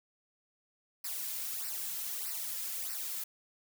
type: noise with flanger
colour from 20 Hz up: blue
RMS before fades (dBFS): -38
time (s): 1.04-3.24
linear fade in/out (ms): 5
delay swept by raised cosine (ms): 0.29 to 2.69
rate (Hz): 1.6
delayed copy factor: -0.85
effects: none

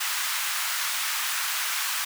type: high-pass noise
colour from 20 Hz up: pink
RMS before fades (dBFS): -28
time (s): 0-2.05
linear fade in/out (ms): 10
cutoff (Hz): 1100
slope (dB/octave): 24
effects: none

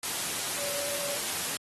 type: tone in noise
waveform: sine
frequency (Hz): 573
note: D5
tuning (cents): -43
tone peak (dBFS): -37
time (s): 0.58-1.17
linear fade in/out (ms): 2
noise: white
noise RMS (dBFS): -32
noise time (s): 0.03-1.57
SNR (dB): -8
effects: high-pass 100 Hz 12 dB/octave + AAC 32 kbps

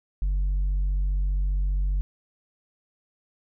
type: tone with tanh clipping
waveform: triangle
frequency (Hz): 47.5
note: F#1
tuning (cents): +46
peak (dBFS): -22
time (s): 0.22-2.01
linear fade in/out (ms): 0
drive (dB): 7
effects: none

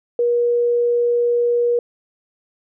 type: tone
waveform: sine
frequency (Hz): 478.4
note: A#4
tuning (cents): +45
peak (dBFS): -14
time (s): 0.19-1.79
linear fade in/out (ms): 2
effects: none

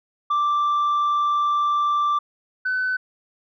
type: tone pair in turn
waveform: sine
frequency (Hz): 1174.7 / 1509.6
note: D6 / F#6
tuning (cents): 0 / +34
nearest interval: major third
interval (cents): 434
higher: second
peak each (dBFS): -15 / -19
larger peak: first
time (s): 0.3-2.19 / 2.65-2.97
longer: first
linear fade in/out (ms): 10
effects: tanh soft clip ceiling -17 dBFS

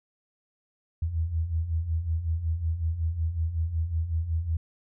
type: beating tone pair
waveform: sine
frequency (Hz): 78 / 83.4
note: D#2 / E2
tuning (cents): +5 / +21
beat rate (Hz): 5.4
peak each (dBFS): -32 / -26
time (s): 1.02-4.57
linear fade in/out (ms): 5
effects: none

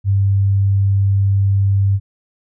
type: tone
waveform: sine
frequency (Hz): 98.6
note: G2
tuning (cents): +11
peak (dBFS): -11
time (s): 0.04-2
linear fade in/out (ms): 50
effects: none

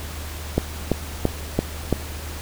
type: click train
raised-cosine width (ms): 2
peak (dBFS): -4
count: 5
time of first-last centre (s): 0.58-1.927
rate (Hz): 2.97
effects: added 76 Hz sine -32 dBFS peak until 2.41 s + pink hiss -36 dBFS RMS until 2.41 s

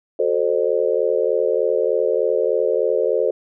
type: chord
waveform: sine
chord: F# diminished seventh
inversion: none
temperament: equal with one note detuned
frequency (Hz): 370 / 440 / 523.3 / 606.6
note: F#4 / A4 / C5 / Eb5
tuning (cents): 0 / 0 / 0 / -44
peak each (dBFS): -24 / -20 / -20 / -24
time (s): 0.19-3.31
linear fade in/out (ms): 5
effects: none

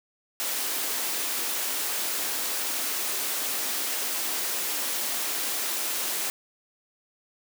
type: high-pass noise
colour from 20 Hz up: white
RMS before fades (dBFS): -29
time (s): 0.4-6.3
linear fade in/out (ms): 0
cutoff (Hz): 240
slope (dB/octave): 24
effects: none

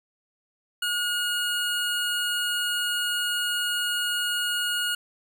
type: tone pair together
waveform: square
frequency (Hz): 1439 / 2878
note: F#6 / F#7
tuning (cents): -49 / -49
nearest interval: octave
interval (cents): 1200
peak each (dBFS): -28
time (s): 0.82-4.95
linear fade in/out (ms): 5
effects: none

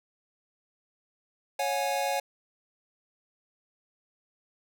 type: chord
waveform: square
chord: C# suspended fourth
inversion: none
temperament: equal with one note detuned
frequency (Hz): 554.4 / 722.3 / 830.6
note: C#5 / F#5 / G#5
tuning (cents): 0 / -42 / 0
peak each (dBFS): -32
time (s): 1.59-2.2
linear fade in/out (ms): 5
effects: none

